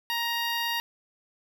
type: tone with notch filter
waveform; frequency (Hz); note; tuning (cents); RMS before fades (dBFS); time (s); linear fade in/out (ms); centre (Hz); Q
10% pulse; 937; A#5; +9; -29; 0.1-0.8; 0; 6800; 1.3
effects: none